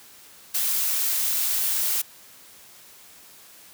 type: noise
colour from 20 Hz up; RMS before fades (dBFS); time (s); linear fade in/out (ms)
blue; -24; 0.54-2.02; 10
effects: white hiss -49 dBFS RMS until 3.73 s + high-pass 60 Hz 12 dB/octave